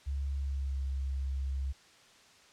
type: tone with pitch glide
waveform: sine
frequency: 69.3 to 67.52 Hz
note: C#2 to C#2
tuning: 0 to -45 cents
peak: -31 dBFS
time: 0.06-1.73 s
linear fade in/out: 20 ms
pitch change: -45 cents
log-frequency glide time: 0.37-0.82 s
effects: white hiss -59 dBFS RMS until 2.52 s + low-pass 6000 Hz 12 dB/octave